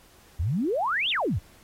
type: exponential two-way sweep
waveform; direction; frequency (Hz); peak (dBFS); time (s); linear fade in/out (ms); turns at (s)
sine; up then down; 70.9 to 3729 to 70.9; -23; 0.39-1.39; 10; 1.1
effects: pink hiss -56 dBFS RMS until 1.63 s + AAC 48 kbps